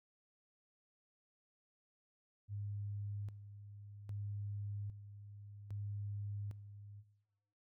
sine tone with tremolo, 102.1 Hz, G#2, 29 cents flat, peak -40 dBFS, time 2.48-7.04 s, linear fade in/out 50 ms, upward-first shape square, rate 0.62 Hz, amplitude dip 70%, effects noise-tail reverb RT60 1.0 s tail -18 dB re dry

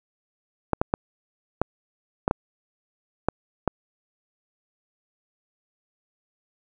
clicks, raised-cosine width 1 ms, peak -6 dBFS, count 8, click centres 0.733 / 0.815 / 0.939 / 1.616 / 2.279 / 2.311 / 3.286 / 3.677 s, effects none

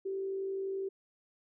sine tone with frequency modulation, 386.8 Hz, G4, 23 cents flat, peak -33 dBFS, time 0.05-0.89 s, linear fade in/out 10 ms, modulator 51.7 Hz, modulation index 0.24, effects none

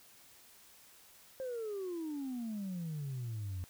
sine exponential sweep, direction down, 535 to 87.31 Hz, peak -35 dBFS, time 1.4-3.64 s, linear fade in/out 0 ms, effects tanh soft clip ceiling -35 dBFS + white hiss -60 dBFS RMS until 3.69 s

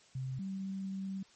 sine tone pair in turn, 130.81 / 192.68 Hz, C3 / G3, 0 / -30 cents, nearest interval perfect fifth, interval 670 cents, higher second, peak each -35 / -36 dBFS, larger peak first, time 0.15-0.39 / 0.39-1.23 s, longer second, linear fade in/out 5 ms, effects white hiss -63 dBFS RMS until 1.35 s + MP3 32 kbps

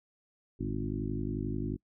harmonic tone with a mistuned harmonic, 51.3 Hz, G#1, 21 cents flat, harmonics 1 / 2 / 3 / 4 / 5 / 6 / 7, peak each -39 / -38 / -40 / -41 / -38 / -39 / -41 dBFS, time 0.59-1.77 s, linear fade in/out 20 ms, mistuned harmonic 2, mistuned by +100 cents, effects noise-tail reverb RT60 0.1 s tail -24 dB re dry

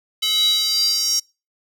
square tone with high-pass filter sweep, 430 Hz, A4, 40 cents flat, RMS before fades -19 dBFS, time 0.22-1.2 s, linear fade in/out 10 ms, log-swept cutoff 3400 to 5700 Hz, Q 8.9, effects noise-tail reverb RT60 0.3 s tail -26 dB re dry

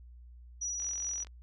sine tone with tremolo, 5840 Hz, F#8, 24 cents flat, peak -32 dBFS, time 0.61-1.24 s, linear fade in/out 10 ms, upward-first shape triangle, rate 4.8 Hz, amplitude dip 25%
click train, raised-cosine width 0.2 ms, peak -34 dBFS, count 22, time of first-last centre 0.8-1.27 s, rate 44.7 Hz
effects added 60 Hz sine -49 dBFS peak until 1.42 s

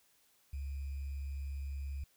sine tone with sample-and-hold, 69.3 Hz, C#2, in tune, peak -37 dBFS, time 0.53-2.04 s, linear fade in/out 5 ms, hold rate 2450 Hz, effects white hiss -70 dBFS RMS until 2.16 s

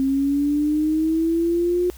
sine linear sweep, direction up, 266.4 to 359.2 Hz, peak -17 dBFS, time 0-1.9 s, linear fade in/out 0 ms, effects added 60 Hz sine -40 dBFS peak until 1.97 s + white hiss -48 dBFS RMS until 1.97 s

